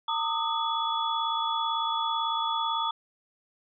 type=tone cluster; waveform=sine; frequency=911 / 1213 / 1271 / 3404 Hz; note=A#5 / D#6 / D#6 / G#7; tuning=-40 / -44 / +36 / +42 cents; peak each=-29 / -32 / -34 / -32 dBFS; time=0.08-2.91 s; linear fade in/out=5 ms; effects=none